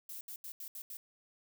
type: noise bursts at uneven times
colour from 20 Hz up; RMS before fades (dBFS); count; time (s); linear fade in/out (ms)
violet; -45; 6; 0.09-0.21 / 0.28-0.36 / 0.44-0.52 / 0.6-0.68 / 0.75-0.82 / 0.9-0.97; 2
effects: none